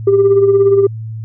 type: tone with tremolo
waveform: sine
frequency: 395.8 Hz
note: G4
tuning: 17 cents sharp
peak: -3 dBFS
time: 0.07-0.87 s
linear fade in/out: 5 ms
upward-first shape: sine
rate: 17 Hz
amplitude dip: 55%
effects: tanh soft clip ceiling -3 dBFS + added 111 Hz sine -22 dBFS peak until 1.24 s